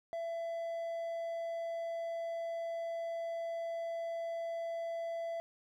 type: tone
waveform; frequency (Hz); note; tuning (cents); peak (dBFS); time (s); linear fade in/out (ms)
triangle; 669; E5; +25; -34; 0.13-5.4; 0
effects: none